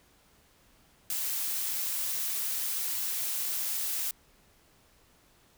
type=noise; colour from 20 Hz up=blue; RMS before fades=-32 dBFS; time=1.1-4.11 s; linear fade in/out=2 ms; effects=pink hiss -63 dBFS RMS until 5.57 s